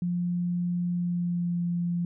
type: tone with pitch glide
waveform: sine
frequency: 175.8 to 173.38 Hz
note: F3 to F3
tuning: +12 to -12 cents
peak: -25 dBFS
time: 0.02-2.05 s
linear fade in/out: 2 ms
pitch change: -24 cents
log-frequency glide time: 0.92-1.62 s
effects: none